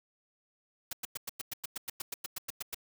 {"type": "noise bursts", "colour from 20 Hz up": "white", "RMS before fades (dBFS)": -37, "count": 16, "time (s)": [0.91, 2.746], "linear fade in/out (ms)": 5, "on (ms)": 21, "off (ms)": 100, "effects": []}